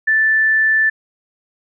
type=tone; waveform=sine; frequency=1760 Hz; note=A6; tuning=in tune; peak=-11 dBFS; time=0.07-0.9 s; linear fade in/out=10 ms; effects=none